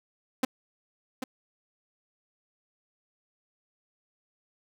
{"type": "tone with echo", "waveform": "sawtooth", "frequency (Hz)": 258.7, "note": "C4", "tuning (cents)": -19, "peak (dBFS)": -18, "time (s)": [0.43, 0.45], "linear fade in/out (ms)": 5, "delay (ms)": 790, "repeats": 1, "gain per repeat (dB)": -9, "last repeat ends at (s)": 1.24, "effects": []}